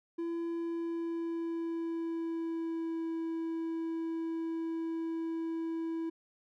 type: tone with pitch glide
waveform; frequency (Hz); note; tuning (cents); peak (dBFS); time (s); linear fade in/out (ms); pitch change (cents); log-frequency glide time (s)
triangle; 336.3 to 328.2; E4 to E4; +35 to -8; -31; 0.18-6.1; 10; -43; 0.47-3.07
effects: none